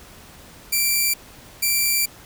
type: tone pair in turn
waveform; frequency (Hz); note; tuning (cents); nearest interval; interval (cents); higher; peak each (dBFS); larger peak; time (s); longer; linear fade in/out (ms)
5% pulse; 2349 / 2349; D7 / D7; 0 / 0; unison; 0; neither; -8; neither; 0.72-1.14 / 1.62-2.06; second; 10
effects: pink hiss -45 dBFS RMS until 2.25 s